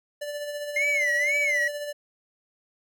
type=tone with tremolo; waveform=square; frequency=585 Hz; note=D5; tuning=7 cents flat; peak=-30 dBFS; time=0.21-1.93 s; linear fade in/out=10 ms; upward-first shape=sine; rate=15 Hz; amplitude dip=40%
type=tone with vibrato; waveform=triangle; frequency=2093 Hz; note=C7; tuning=in tune; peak=-20 dBFS; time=0.76-1.68 s; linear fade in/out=5 ms; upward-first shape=sine; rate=2 Hz; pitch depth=160 cents each way
effects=none